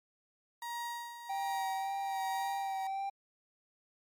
35% pulse tone with tremolo, 946 Hz, A#5, 25 cents sharp, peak -35 dBFS, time 0.62-2.87 s, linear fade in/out 2 ms, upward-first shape sine, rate 1.3 Hz, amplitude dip 65%
triangle tone with vibrato, 780 Hz, G5, 9 cents flat, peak -32 dBFS, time 1.29-3.1 s, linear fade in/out 10 ms, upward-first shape sine, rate 1.8 Hz, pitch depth 21 cents each way
effects MP3 96 kbps

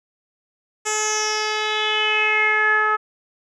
10% pulse tone with low-pass filter sweep, 428.5 Hz, A4, 46 cents flat, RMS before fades -20 dBFS, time 0.85-2.97 s, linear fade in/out 20 ms, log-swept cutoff 7800 to 1400 Hz, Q 5.6, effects none

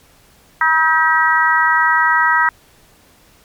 harmonic tone with a mistuned harmonic, 320.1 Hz, D#4, 49 cents sharp, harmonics 3 / 4 / 5 / 6, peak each -16 / -16 / -16 / -16 dBFS, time 0.61-2.49 s, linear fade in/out 2 ms, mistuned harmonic 5, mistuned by -25 cents, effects pink hiss -50 dBFS RMS until 3.44 s + MP3 96 kbps

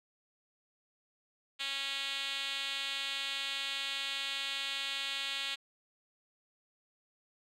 5% pulse tone with band-pass filter, 275 Hz, C#4, 14 cents flat, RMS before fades -37 dBFS, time 1.59-5.56 s, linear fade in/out 20 ms, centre 3700 Hz, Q 2.1, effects none

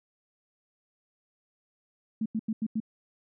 sine tone bursts, 220 Hz, A3, in tune, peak -26 dBFS, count 5, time 2.21-2.802 s, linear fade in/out 5 ms, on 48 ms, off 88 ms, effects none

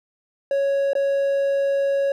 triangle tone with dropouts, 554.4 Hz, C#5, in tune, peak -16 dBFS, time 0.51-2.12 s, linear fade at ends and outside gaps 2 ms, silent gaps 0.933-0.952 s, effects none

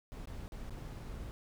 brown noise with dropouts, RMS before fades -44 dBFS, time 0.12-1.31 s, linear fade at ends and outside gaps 0 ms, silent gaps 0.256-0.273 / 0.48-0.521 / 0.696-0.706 s, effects none

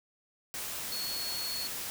sine tone in noise, 4358 Hz, C#8, 30 cents flat, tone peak -35 dBFS, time 0.92-1.67 s, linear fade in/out 0 ms, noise white, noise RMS -38 dBFS, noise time 0.54-1.9 s, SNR 0 dB, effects none

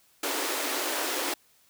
pink high-pass noise, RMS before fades -30 dBFS, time 0.23-1.34 s, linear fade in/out 5 ms, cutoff 270 Hz, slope 96 dB/octave, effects white hiss -63 dBFS RMS until 1.69 s

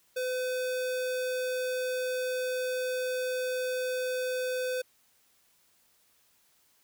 square tone, 507 Hz, B4, 45 cents sharp, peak -30 dBFS, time 0.16-4.82 s, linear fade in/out 10 ms, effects white hiss -67 dBFS RMS until 6.83 s

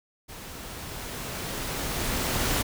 pink noise with level ramp, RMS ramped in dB -42 to -25 dBFS, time 0.28-2.63 s, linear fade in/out 20 ms, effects none

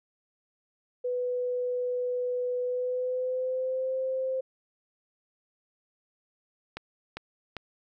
sine tone with pitch glide, 495.7 to 522.8 Hz, B4 to C5, +6 to -1 cents, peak -27 dBFS, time 1.04-4.41 s, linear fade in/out 10 ms, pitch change +93 cents, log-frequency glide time 2.62-3.96 s
clicks, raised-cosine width 0.3 ms, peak -20 dBFS, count 3, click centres 6.77 / 7.17 / 7.567 s
effects none

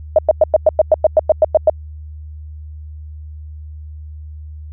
sine tone bursts, 624 Hz, D#5, 5 cents sharp, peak -5 dBFS, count 13, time 0.16-1.698 s, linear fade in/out 2 ms, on 26 ms, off 100 ms, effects added 76 Hz sine -29 dBFS peak until 4.72 s

